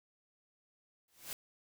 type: noise with exponential growth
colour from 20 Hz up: white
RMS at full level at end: -39 dBFS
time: 1.08-1.33 s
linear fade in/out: 1 ms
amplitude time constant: 54 ms
effects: none